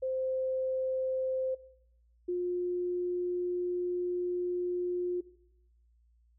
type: tone pair in turn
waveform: sine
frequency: 521 / 356.2 Hz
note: C5 / F4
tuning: -7 / +34 cents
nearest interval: perfect fifth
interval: 659 cents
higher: first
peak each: -30 / -29 dBFS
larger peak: second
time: 0.02-1.55 / 2.28-5.21 s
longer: second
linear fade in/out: 10 ms
effects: noise-tail reverb RT60 0.8 s tail -18 dB re dry + added 58 Hz sine -63 dBFS peak until 6.38 s